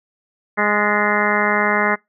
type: harmonic tone with a mistuned harmonic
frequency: 207.7 Hz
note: G#3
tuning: in tune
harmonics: 1 / 2 / 3 / 4 / 5 / 6 / 7 / 8 / 9 / 10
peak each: -24 / -24 / -24 / -24 / -24 / -24 / -24 / -24 / -24 / -24 dBFS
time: 0.57-1.96 s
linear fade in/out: 20 ms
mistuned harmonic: 8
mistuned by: +49 cents
effects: noise-tail reverb RT60 0.2 s tail -26 dB re dry